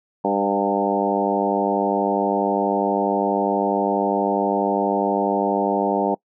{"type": "harmonic tone with a mistuned harmonic", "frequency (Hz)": 100, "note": "G2", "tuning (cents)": 35, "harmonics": [2, 3, 4, 5, 6, 7, 8, 9], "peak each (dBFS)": [-26, -26, -26, -26, -26, -26, -26, -26], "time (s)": [0.24, 6.15], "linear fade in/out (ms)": 10, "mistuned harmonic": 7, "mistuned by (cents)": 19, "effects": ["noise-tail reverb RT60 0.1 s tail -25 dB re dry"]}